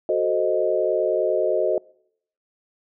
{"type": "chord", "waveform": "sine", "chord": "F# diminished seventh", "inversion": "none", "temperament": "equal", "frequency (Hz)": [370, 440, 523.3, 622.3], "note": ["F#4", "A4", "C5", "Eb5"], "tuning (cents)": [0, 0, 0, 0], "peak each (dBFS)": [-24, -25, -25, -22], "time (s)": [0.09, 1.78], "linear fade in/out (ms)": 2, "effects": ["noise-tail reverb RT60 0.7 s tail -25 dB re dry"]}